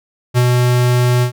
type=tone with ADSR envelope; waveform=square; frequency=123.47 Hz; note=B2; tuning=in tune; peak=-9 dBFS; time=0.34-1.32 s; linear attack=36 ms; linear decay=53 ms; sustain=-2 dB; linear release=95 ms; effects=none